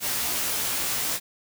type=noise with comb filter; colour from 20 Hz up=white; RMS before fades=-27 dBFS; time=0-1.2 s; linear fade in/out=50 ms; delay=16 ms; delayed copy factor=+0.6; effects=none